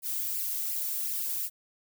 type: noise with flanger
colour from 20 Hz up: violet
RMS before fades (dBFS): -32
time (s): 0.02-1.5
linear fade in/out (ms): 50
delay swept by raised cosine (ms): 0.4 to 1.9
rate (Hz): 2.8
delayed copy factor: +0.6
effects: none